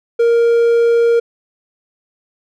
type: tone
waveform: triangle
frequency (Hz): 467.2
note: A#4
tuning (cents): +4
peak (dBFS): -7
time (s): 0.19-1.2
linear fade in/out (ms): 10
effects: none